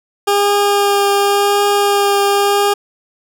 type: tone with vibrato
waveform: 20% pulse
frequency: 404.3 Hz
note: G#4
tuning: 46 cents flat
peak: -6 dBFS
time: 0.27-2.74 s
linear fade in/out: 10 ms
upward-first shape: triangle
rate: 0.9 Hz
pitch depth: 13 cents each way
effects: none